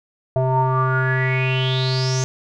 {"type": "tone with low-pass filter sweep", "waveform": "square", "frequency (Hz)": 130, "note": "C3", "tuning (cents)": -11, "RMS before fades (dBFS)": -19, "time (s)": [0.36, 2.24], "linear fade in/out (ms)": 0, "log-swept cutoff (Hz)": [700, 6400], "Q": 9.9, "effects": []}